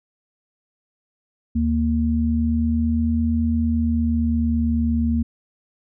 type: tone pair together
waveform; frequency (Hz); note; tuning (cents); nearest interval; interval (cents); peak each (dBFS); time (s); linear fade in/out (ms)
sine; 77.5 / 232.2; D#2 / A#3; -6 / -7; octave + perfect fifth; 1899; -21 / -19; 1.55-5.23; 10
effects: none